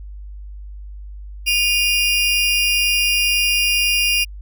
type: tone pair together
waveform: 35% pulse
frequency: 2458 / 2800 Hz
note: D#7 / F7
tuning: -22 / +4 cents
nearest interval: major second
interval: 226 cents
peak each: -16 dBFS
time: 1.46-4.25 s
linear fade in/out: 20 ms
effects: added 50 Hz sine -31 dBFS peak until 4.41 s